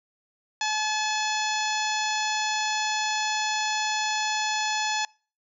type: harmonic tone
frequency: 858 Hz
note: A5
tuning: 44 cents flat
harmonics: 1 / 2 / 3 / 4 / 5 / 6 / 7 / 8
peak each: -28 / -31 / -33 / -34 / -35 / -36 / -36 / -37 dBFS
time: 0.61-5.05 s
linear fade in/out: 2 ms
effects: noise-tail reverb RT60 0.4 s tail -26 dB re dry